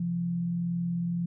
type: tone pair together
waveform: sine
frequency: 130.81 / 172.61 Hz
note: C3 / F3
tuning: 0 / -20 cents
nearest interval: perfect fourth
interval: 480 cents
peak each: -39 / -27 dBFS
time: 0-1.26 s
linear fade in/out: 5 ms
effects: none